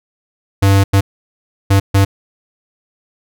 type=tone bursts at uneven times; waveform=square; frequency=98.2 Hz; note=G2; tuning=4 cents sharp; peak=-8 dBFS; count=4; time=0.62-0.84 / 0.93-1.01 / 1.7-1.8 / 1.94-2.05 s; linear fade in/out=10 ms; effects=none